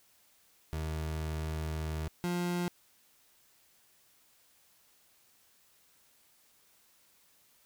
30% pulse tone pair in turn, 78.4 / 176 Hz, D#2 / F3, +14 / +14 cents, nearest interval octave + major second, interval 1400 cents, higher second, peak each -31 / -28 dBFS, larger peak second, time 0.73-2.08 / 2.24-2.68 s, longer first, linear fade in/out 0 ms, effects white hiss -66 dBFS RMS until 7.65 s

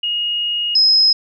sine tone pair in turn, 2870 / 5114 Hz, F7 / D#8, +47 / +47 cents, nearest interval minor seventh, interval 1000 cents, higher second, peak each -17 / -9 dBFS, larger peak second, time 0.03-0.75 / 0.75-1.13 s, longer first, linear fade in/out 5 ms, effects none

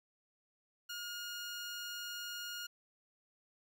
15% pulse tone, 1428 Hz, F6, 38 cents sharp, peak -35 dBFS, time 0.89-2.67 s, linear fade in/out 10 ms, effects none

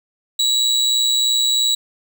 35% pulse tone with amplitude modulation, 3900 Hz, B7, 23 cents flat, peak -10 dBFS, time 0.39-1.75 s, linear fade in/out 5 ms, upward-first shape sine, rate 123 Hz, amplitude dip 55%, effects none

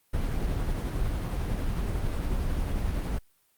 brown noise with tremolo, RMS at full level -27 dBFS, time 0.13-3.19 s, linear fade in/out 10 ms, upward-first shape triangle, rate 11 Hz, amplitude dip 25%, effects white hiss -68 dBFS RMS until 3.57 s + Opus 32 kbps

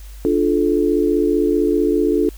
sine chord, D minor, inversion none, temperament equal with one note detuned, 293.7 / 349.2 / 434.2 Hz, D4 / F4 / A4, 0 / 0 / -23 cents, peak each -18 dBFS, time 0.25-2.29 s, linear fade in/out 0 ms, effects added 50 Hz sine -33 dBFS peak until 2.37 s + white hiss -47 dBFS RMS until 2.37 s

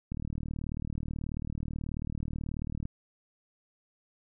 click train, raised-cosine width 5 ms, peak -23 dBFS, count 106, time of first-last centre 0.12-2.854 s, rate 38.4 Hz, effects none

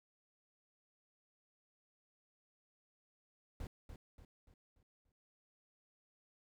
brown noise with echo, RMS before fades -44 dBFS, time 3.6-3.67 s, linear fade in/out 2 ms, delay 290 ms, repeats 5, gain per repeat -7 dB, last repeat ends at 5.12 s, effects none

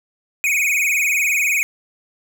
square tone with vibrato, 2349 Hz, D7, in tune, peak -16 dBFS, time 0.44-1.63 s, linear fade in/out 0 ms, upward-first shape sine, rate 20 Hz, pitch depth 140 cents each way, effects none

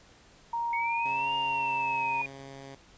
sine tone with vibrato, 932.3 Hz, A#5, in tune, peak -28 dBFS, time 0.53-2.22 s, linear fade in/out 5 ms, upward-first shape triangle, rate 1.8 Hz, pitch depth 10 cents each way
sine linear two-way sweep, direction up then down, 2198 to 2826 to 2442 Hz, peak -31 dBFS, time 0.73-2.26 s, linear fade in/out 2 ms, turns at 1.35 s
10% pulse tone with pitch glide, 138.59 to 136.52 Hz, C#3 to C#3, 0 to -26 cents, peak -35 dBFS, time 1.05-2.75 s, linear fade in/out 5 ms, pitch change -26 cents, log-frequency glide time 1.48-2.14 s
effects pink hiss -57 dBFS RMS until 2.97 s + resampled to 16000 Hz

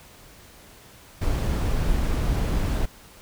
brown noise, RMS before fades -23 dBFS, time 1.21-2.86 s, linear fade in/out 10 ms, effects pink hiss -49 dBFS RMS until 3.21 s

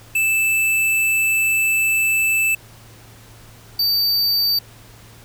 square tone pair in turn, 2637 / 4619 Hz, E7 / D8, 0 / -30 cents, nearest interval minor seventh, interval 970 cents, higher second, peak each -16 dBFS, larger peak neither, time 0.15-2.55 / 3.79-4.59 s, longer first, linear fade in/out 5 ms, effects added 112 Hz sine -45 dBFS peak until 5.24 s + pink hiss -46 dBFS RMS until 5.24 s

